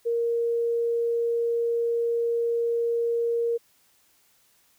sine tone, 467.3 Hz, A#4, 4 cents sharp, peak -22 dBFS, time 0.05-3.58 s, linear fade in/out 20 ms, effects white hiss -63 dBFS RMS until 4.78 s

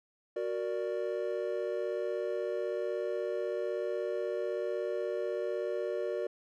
triangle chord, Gb augmented, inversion none, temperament equal, 370 / 466.2 / 587.3 Hz, Gb4 / Bb4 / D5, 0 / 0 / 0 cents, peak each -34 dBFS, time 0.36-6.27 s, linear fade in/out 5 ms, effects none

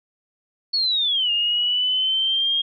sine linear two-way sweep, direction down then up, 4435 to 2821 to 3248 Hz, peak -18 dBFS, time 0.73-2.62 s, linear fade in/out 10 ms, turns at 1.31 s, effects none

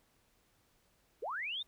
sine linear sweep, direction up, 362.3 to 3741 Hz, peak -36 dBFS, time 1.22-1.63 s, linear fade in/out 10 ms, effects pink hiss -72 dBFS RMS until 1.67 s

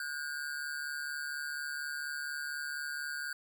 square ring-modulated tone, 1523 Hz, F#6, 50 cents sharp, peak -34 dBFS, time 0-3.33 s, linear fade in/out 2 ms, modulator 72.1 Hz, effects none

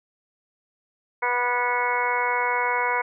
harmonic tone with a mistuned harmonic, 244.7 Hz, B3, 16 cents flat, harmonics 2 / 3 / 4 / 5 / 6 / 7 / 8 / 9, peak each -30 / -33 / -24 / -35 / -29 / -36 / -33 / -28 dBFS, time 1.22-3.02 s, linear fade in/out 10 ms, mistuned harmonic 5, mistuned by -19 cents, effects none

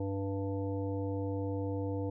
harmonic tone, 98 Hz, G2, in tune, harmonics 1 / 3 / 5 / 7 / 9, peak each -35 / -37 / -38 / -49 / -48 dBFS, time 0-2.1 s, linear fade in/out 5 ms, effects none

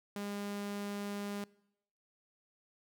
sawtooth tone, 203.1 Hz, G#3, 38 cents flat, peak -34 dBFS, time 0.16-1.44 s, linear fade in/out 2 ms, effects noise-tail reverb RT60 0.8 s tail -23 dB re dry

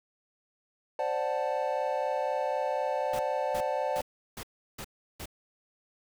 triangle chord, D dominant seventh, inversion third, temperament equal, 523.3 / 587.3 / 740 / 880 Hz, C5 / D5 / F#5 / A5, 0 / 0 / 0 / 0 cents, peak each -31 / -30 / -33 / -32 dBFS, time 0.99-4.01 s, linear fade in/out 2 ms
pink noise bursts, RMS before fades -40 dBFS, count 6, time 3.13-5.258 s, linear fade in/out 5 ms, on 63 ms, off 350 ms
effects none

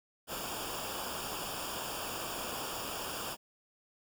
pink noise with comb filter, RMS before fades -39 dBFS, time 0.27-3.37 s, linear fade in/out 50 ms, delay 0.49 ms, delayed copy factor -0.8, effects none

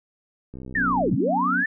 click train, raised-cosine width 3 ms, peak -25 dBFS, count 39, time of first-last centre 0.54-1.129 s, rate 64.5 Hz
sine linear two-way sweep, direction down then up, 1877 to 105.2 to 1810 Hz, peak -20 dBFS, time 0.75-1.66 s, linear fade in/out 5 ms, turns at 1.14 s
sine chord, F# suspended fourth, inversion none, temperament just, 185 / 246.7 / 277.5 Hz, F#3 / B3 / C#4, 0 / -2 / +2 cents, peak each -29 dBFS, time 0.75-1.65 s, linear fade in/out 50 ms
effects none

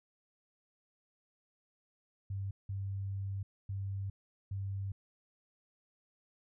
sine tone bursts at uneven times, 98 Hz, G2, in tune, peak -35 dBFS, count 4, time 2.3-2.51 / 2.69-3.43 / 3.69-4.1 / 4.51-4.92 s, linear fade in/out 5 ms, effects none

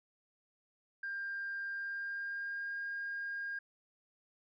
sine tone with pitch glide, 1596 to 1617.3 Hz, G6 to G#6, +31 to -46 cents, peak -36 dBFS, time 1.03-3.59 s, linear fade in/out 5 ms, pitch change +23 cents, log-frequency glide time 1.7-2.78 s, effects tanh soft clip ceiling -33 dBFS

